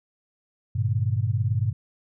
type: tone cluster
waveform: sine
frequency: 100.1 / 118.3 / 147 Hz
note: G2 / A#2 / D3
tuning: +37 / +26 / +2 cents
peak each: -24 / -24 / -33 dBFS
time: 0.75-1.73 s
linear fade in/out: 10 ms
effects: none